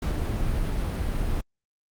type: noise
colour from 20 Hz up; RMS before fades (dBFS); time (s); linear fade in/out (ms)
brown; -26; 0.02-1.41; 5
effects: Opus 48 kbps